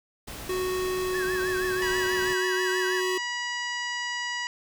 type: noise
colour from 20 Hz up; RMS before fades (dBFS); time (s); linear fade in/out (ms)
pink; -39; 0.27-2.34; 10
type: tone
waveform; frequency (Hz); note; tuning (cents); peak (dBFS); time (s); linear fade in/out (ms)
square; 369.4; F#4; -3; -27; 0.49-3.18; 5
type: tone with vibrato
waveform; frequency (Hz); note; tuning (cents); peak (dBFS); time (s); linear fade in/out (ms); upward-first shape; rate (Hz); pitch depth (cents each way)
triangle; 1650; G#6; -12; -29; 1.13-3.01; 20; triangle; 6.2; 140
type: harmonic tone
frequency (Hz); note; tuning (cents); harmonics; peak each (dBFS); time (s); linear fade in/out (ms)
970; B5; -31; 1 / 2 / 3 / 4 / 5 / 6 / 7 / 8; -36 / -31 / -36 / -49 / -39 / -45 / -45 / -49; 1.82-4.47; 0
effects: none